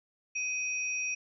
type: tone pair together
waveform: sine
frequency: 2508 / 5702 Hz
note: D#7 / F8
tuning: +13 / +35 cents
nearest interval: octave + major second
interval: 1422 cents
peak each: -31 / -38 dBFS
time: 0.35-1.15 s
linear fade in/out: 10 ms
effects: none